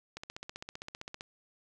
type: click train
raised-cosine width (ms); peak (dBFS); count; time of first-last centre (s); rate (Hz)
0.2; -24; 17; 0.17-1.209; 15.4
effects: none